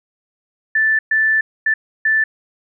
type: tone bursts at uneven times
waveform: sine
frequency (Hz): 1760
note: A6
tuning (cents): 0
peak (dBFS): -12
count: 4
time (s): 0.75-0.99 / 1.11-1.41 / 1.66-1.74 / 2.05-2.24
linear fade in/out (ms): 5
effects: none